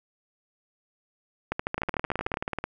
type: two click trains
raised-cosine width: 0.5 ms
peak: -12 / -14 dBFS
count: 12 / 17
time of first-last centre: 1.52-2.341 / 1.78-2.64 s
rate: 13.4 / 18.6 Hz
effects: none